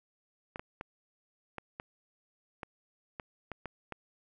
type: clicks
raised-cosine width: 0.5 ms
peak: -24 dBFS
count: 10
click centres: 0.559 / 0.595 / 0.811 / 1.583 / 1.799 / 2.632 / 3.198 / 3.517 / 3.657 / 3.923 s
effects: none